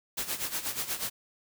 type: noise with tremolo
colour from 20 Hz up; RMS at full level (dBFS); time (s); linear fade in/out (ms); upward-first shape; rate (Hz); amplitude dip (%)
white; -31; 0.17-1.1; 10; sine; 8.3; 75
effects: none